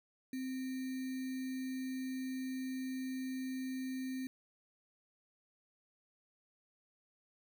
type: tone with sample-and-hold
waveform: sine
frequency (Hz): 260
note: C4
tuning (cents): -11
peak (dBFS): -37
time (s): 0.33-4.27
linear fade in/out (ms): 2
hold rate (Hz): 2100
effects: none